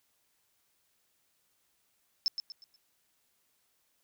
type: tone with echo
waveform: sine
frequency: 5274 Hz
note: E8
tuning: in tune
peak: -23 dBFS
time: 2.26-2.28 s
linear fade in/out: 0 ms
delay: 120 ms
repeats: 4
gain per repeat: -9 dB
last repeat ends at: 2.76 s
effects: tanh soft clip ceiling -21 dBFS + white hiss -74 dBFS RMS until 4.03 s